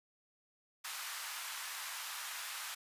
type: high-pass noise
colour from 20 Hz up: pink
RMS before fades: -43 dBFS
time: 0.84-2.75 s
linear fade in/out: 10 ms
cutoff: 1000 Hz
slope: 24 dB/octave
effects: resampled to 32000 Hz